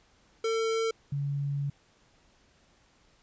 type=tone pair in turn; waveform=square / sine; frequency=449.5 / 141.58 Hz; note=A4 / C#3; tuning=+37 / +37 cents; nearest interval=octave + minor sixth; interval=2000 cents; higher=first; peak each=-27 / -28 dBFS; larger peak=first; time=0.44-0.91 / 1.12-1.7 s; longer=second; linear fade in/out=5 ms; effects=pink hiss -64 dBFS RMS until 3.22 s + resampled to 16000 Hz